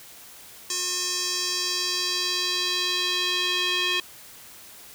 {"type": "tone with band-pass filter sweep", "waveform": "square", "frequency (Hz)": 360.9, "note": "F#4", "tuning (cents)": -43, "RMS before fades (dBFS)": -26, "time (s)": [0.7, 4], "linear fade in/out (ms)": 2, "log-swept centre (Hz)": [6400, 3100], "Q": 2.5, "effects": ["white hiss -46 dBFS RMS until 4.94 s"]}